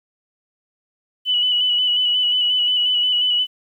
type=tone with vibrato; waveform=sine; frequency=2966 Hz; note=F#7; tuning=4 cents sharp; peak=-15 dBFS; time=1.25-3.47 s; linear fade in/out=50 ms; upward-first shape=square; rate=5.6 Hz; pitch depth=22 cents each way; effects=9-bit